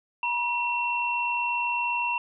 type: tone pair together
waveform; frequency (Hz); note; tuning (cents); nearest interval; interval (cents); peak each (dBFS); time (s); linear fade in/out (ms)
sine; 960 / 2717; B5 / F7; -49 / -48; octave + tritone; 1801; -27; 0.23-2.18; 2
effects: none